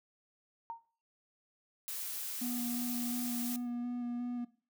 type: tone with exponential decay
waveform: sine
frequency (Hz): 920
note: A#5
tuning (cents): -23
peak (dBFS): -35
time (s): 0.7-0.85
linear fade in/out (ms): 0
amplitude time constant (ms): 31
type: noise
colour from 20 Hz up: blue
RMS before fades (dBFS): -40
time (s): 1.88-3.56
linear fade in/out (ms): 0
type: tone with vibrato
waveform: triangle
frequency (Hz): 242.3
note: B3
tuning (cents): -33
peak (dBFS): -33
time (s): 2.41-4.45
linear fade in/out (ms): 10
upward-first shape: square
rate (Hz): 2.8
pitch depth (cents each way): 12
effects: noise-tail reverb RT60 0.4 s tail -18 dB re dry